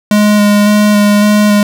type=tone with vibrato; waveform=square; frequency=207.7 Hz; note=G#3; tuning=in tune; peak=-6 dBFS; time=0.11-1.63 s; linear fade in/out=2 ms; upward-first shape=square; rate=1.8 Hz; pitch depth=12 cents each way; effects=none